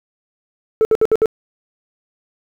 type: tone bursts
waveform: sine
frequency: 440 Hz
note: A4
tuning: in tune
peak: -7 dBFS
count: 5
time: 0.81-1.258 s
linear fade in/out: 0 ms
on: 40 ms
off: 62 ms
effects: tanh soft clip ceiling -9 dBFS + 8-bit